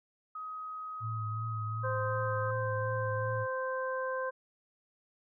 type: tone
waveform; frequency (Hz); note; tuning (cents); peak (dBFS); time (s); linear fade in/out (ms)
sine; 1261; D#6; +23; -38; 0.35-2.51; 5
type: tone with vibrato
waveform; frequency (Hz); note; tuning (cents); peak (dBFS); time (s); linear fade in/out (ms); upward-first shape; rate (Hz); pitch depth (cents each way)
sine; 110; A2; 0; -34; 1-3.47; 50; triangle; 2.7; 43
type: harmonic tone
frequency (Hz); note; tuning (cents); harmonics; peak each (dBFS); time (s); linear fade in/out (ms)
520; C5; -11; 1 / 2 / 3; -34 / -37 / -39; 1.83-4.31; 20
effects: none